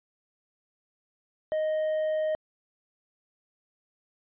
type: tone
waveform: triangle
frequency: 622.3 Hz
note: D#5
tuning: in tune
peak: -23 dBFS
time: 1.52-2.35 s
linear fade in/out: 0 ms
effects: resampled to 8000 Hz

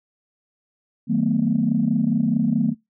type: chord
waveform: sine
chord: B dominant seventh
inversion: first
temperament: just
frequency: 154.34 / 185.21 / 222.2 / 246.9 Hz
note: D#3 / F#3 / A3 / B3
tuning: -14 / +2 / +17 / 0 cents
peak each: -25 / -24 / -20 / -22 dBFS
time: 1.07-2.75 s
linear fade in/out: 50 ms
effects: noise-tail reverb RT60 0.2 s tail -26 dB re dry + tanh soft clip ceiling -8 dBFS

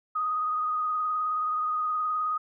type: tone with vibrato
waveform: sine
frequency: 1244.5 Hz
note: D#6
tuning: in tune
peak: -25 dBFS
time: 0.15-2.38 s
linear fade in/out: 10 ms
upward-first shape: triangle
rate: 19 Hz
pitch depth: 32 cents each way
effects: none

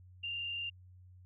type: tone with frequency modulation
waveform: sine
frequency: 2794 Hz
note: F7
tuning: in tune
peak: -36 dBFS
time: 0.23-0.7 s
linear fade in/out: 10 ms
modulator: 36.3 Hz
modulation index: 0.98
effects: added 91 Hz sine -54 dBFS peak until 1.25 s

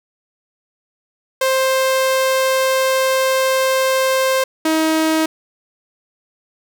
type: tone pair in turn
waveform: sawtooth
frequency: 526 / 317.4 Hz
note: C5 / D#4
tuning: +9 / +35 cents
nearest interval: major sixth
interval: 874 cents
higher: first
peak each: -10 dBFS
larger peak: neither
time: 1.41-4.44 / 4.65-5.26 s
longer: first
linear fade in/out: 5 ms
effects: none

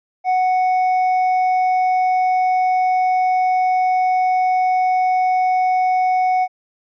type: tone with hard clipping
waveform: sine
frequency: 740 Hz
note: F#5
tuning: in tune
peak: -15 dBFS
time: 0.24-6.48 s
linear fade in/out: 50 ms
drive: 4 dB
effects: resampled to 11025 Hz

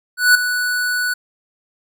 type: tone with ADSR envelope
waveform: square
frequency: 1480 Hz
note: F#6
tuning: in tune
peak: -7 dBFS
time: 0.17-1.14 s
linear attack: 180 ms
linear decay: 4 ms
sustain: -11 dB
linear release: 9 ms
effects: none

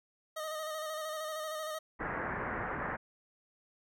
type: tone with vibrato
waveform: 25% pulse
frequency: 622.3 Hz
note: D#5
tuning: in tune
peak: -33 dBFS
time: 0.36-1.79 s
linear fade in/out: 10 ms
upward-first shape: square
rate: 13 Hz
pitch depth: 29 cents each way
type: low-pass noise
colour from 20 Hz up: white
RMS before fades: -37 dBFS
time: 1.99-2.97 s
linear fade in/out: 20 ms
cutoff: 1900 Hz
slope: 48 dB/octave
effects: none

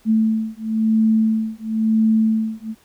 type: beating tone pair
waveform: sine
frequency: 220 / 220.98 Hz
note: A3 / A3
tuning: 0 / +8 cents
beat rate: 0.98 Hz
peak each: -18 / -18 dBFS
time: 0.05-2.75 s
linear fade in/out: 50 ms
effects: pink hiss -55 dBFS RMS until 2.84 s

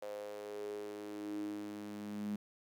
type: tone with high-pass filter sweep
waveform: sawtooth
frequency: 103.83 Hz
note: G#2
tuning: in tune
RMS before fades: -43 dBFS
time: 0.02-2.36 s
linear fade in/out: 5 ms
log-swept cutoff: 540 to 210 Hz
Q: 8.4
effects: none

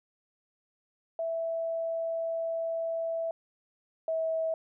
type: tone pair in turn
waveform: sine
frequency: 659.3 / 647.2 Hz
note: E5 / E5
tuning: 0 / -32 cents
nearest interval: unison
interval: 32 cents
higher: first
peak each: -29 / -27 dBFS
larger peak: second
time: 1.19-3.31 / 4.08-4.54 s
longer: first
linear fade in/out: 2 ms
effects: none

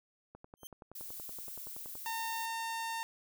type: click train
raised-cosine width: 1 ms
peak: -36 dBFS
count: 18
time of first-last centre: 0.35-1.954 s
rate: 10.6 Hz
type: tone with exponential growth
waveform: 5% pulse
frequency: 3136 Hz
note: G7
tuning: in tune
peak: -34 dBFS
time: 0.57-0.67 s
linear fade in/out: 1 ms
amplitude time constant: 21 ms
type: noise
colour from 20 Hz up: violet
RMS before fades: -45 dBFS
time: 0.95-2.46 s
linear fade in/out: 5 ms
type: tone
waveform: sawtooth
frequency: 910 Hz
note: A#5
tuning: 42 cents flat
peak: -32 dBFS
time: 2.06-3.03 s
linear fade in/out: 0 ms
effects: none

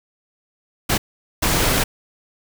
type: noise bursts at uneven times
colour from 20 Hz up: pink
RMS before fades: -18 dBFS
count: 2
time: 0.89-0.98 / 1.42-1.84 s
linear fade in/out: 10 ms
effects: none

